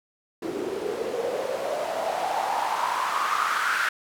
white noise with band-pass filter sweep, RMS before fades -27 dBFS, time 0.42-3.89 s, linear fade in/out 5 ms, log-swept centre 340 to 1500 Hz, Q 5.6, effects none

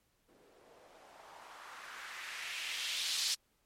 violet noise with low-pass filter sweep, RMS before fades -42 dBFS, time 0.28-3.35 s, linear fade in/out 10 ms, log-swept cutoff 350 to 4700 Hz, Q 1.9, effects pink hiss -75 dBFS RMS until 3.65 s + MP3 64 kbps

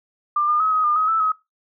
sine tone with pitch steps, 1192 / 1210 / 1278 / 1262 / 1207 / 1267 / 1318 / 1272 Hz, D6 / D#6 / D#6 / D#6 / D6 / D#6 / E6 / D#6, +25 / -49 / +46 / +24 / +47 / +31 / -1 / +38 cents, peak -16 dBFS, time 0.36-1.32 s, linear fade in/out 5 ms, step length 120 ms, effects noise-tail reverb RT60 0.2 s tail -19 dB re dry

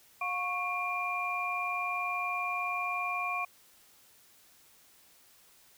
sine tone cluster, 716 / 1105 / 2393 Hz, F5 / C#6 / D7, +43 / -6 / +32 cents, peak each -37 / -34 / -34 dBFS, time 0.21-3.45 s, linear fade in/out 5 ms, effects white hiss -61 dBFS RMS until 5.77 s

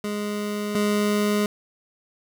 25% pulse tone pair in turn, 207.7 / 207.7 Hz, G#3 / G#3, 0 / 0 cents, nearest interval unison, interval 0 cents, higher neither, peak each -22 / -16 dBFS, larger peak second, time 0.04-0.75 / 0.75-1.46 s, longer neither, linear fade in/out 2 ms, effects none

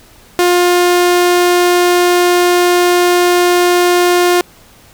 sawtooth tone, 354.3 Hz, F4, 25 cents sharp, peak -4 dBFS, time 0.39-4.41 s, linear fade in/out 0 ms, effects pink hiss -43 dBFS RMS until 4.93 s

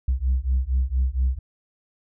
sine beating tone pair, 62.4 / 66.7 Hz, B1 / C2, +19 / +34 cents, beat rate 4.3 Hz, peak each -21 dBFS, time 0.08-1.39 s, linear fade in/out 5 ms, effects tanh soft clip ceiling -15 dBFS

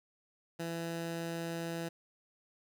15% pulse tone, 167.1 Hz, E3, 24 cents sharp, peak -30 dBFS, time 0.59-1.89 s, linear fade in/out 10 ms, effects none

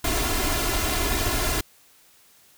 pink noise with comb filter, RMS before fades -24 dBFS, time 0.04-1.61 s, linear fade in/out 5 ms, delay 2.9 ms, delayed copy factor +0.8, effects white hiss -56 dBFS RMS until 2.57 s

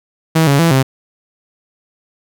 sawtooth tone with pitch steps, 161.1 / 140.2 / 166.6 / 132.9 Hz, E3 / C#3 / E3 / C3, -39 / +20 / +19 / +27 cents, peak -5 dBFS, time 0.35-0.83 s, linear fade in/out 10 ms, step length 120 ms, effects none

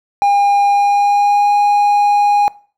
triangle tone with pitch glide, 808 to 821.2 Hz, G#5 to G#5, -48 to -20 cents, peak -7 dBFS, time 0.22-2.48 s, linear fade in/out 0 ms, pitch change +28 cents, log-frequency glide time 0.69-1.54 s, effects noise-tail reverb RT60 0.4 s tail -21 dB re dry

